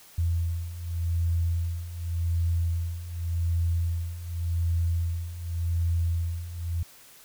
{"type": "beating tone pair", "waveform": "sine", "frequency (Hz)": [83.9, 84.77], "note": ["E2", "E2"], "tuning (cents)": [31, 49], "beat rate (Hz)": 0.87, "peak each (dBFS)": [-30, -26], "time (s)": [0.18, 6.83], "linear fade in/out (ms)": 5, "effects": ["white hiss -52 dBFS RMS until 7.24 s"]}